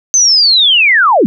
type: linear sweep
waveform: sine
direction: down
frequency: 6270 to 173.5 Hz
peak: -5 dBFS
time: 0.14-1.26 s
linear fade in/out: 0 ms
effects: none